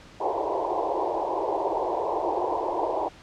white band-pass noise, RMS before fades -27 dBFS, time 0.2-3.09 s, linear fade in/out 10 ms, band 320 to 1000 Hz, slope 96 dB/octave, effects pink hiss -49 dBFS RMS until 3.22 s + low-pass 5000 Hz 12 dB/octave

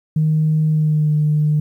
sine tone with pitch glide, 155.56 to 151.04 Hz, D#3 to D3, 0 to +49 cents, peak -12 dBFS, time 0.16-1.6 s, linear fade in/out 5 ms, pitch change -51 cents, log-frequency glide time 0.68-1.13 s, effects tanh soft clip ceiling -8 dBFS + 9-bit

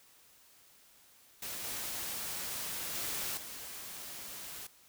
white noise with level steps, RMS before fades -41 / -39 / -37 / -45 dBFS, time 1.42-4.67 s, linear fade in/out 5 ms, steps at 1.64 / 2.95 / 3.37 s, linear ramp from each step 2 ms, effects white hiss -62 dBFS RMS until 4.88 s

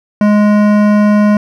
sine tone with hard clipping, 208.5 Hz, G#3, 7 cents sharp, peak -8 dBFS, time 0.21-1.37 s, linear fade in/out 2 ms, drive 15 dB, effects none

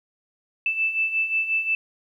sine beating tone pair, 2637 / 2642.6 Hz, E7 / E7, 0 / +4 cents, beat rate 5.6 Hz, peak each -28 / -22 dBFS, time 0.66-1.75 s, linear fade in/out 2 ms, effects 10-bit

